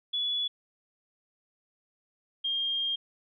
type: tone pair in turn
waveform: sine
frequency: 3414 / 3215 Hz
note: G#7 / G7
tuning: +47 / +43 cents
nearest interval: minor second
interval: 104 cents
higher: first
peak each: -27 dBFS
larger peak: neither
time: 0.13-0.48 / 2.44-2.96 s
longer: second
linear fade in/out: 10 ms
effects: none